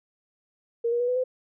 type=tone with pitch steps; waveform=sine; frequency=466.2 / 476.8 / 487.7 / 498.8 / 510.2 Hz; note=A#4 / A#4 / B4 / B4 / C5; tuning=0 / +39 / -22 / +17 / -44 cents; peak=-22 dBFS; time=0.84-1.24 s; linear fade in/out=10 ms; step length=80 ms; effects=none